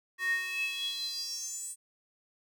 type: tone with high-pass filter sweep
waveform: square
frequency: 370 Hz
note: F#4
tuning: in tune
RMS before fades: -35 dBFS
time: 0.18-1.76 s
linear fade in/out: 50 ms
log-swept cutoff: 1600 to 8800 Hz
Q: 9.8
effects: none